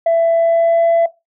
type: tone with pitch glide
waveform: sine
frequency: 666 to 671 Hz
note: E5 to E5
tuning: +18 to +31 cents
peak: -8 dBFS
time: 0.06-1.06 s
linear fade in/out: 5 ms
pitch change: +13 cents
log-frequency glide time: 0.32-0.84 s
effects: noise-tail reverb RT60 0.2 s tail -17 dB re dry + tanh soft clip ceiling -8 dBFS